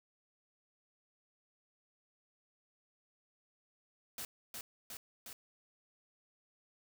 white noise with echo, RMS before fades -43 dBFS, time 4.18-4.25 s, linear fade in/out 2 ms, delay 360 ms, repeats 3, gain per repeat -2 dB, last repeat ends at 5.33 s, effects none

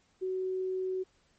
sine tone, 373.9 Hz, F#4, 18 cents sharp, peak -30 dBFS, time 0.21-1.04 s, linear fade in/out 20 ms, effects pink hiss -69 dBFS RMS until 1.38 s + MP3 32 kbps

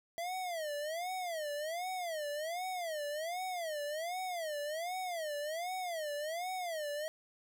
square tone with vibrato, 659.3 Hz, E5, in tune, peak -37 dBFS, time 0.18-7.08 s, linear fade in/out 0 ms, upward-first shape sine, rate 1.3 Hz, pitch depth 220 cents each way, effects none

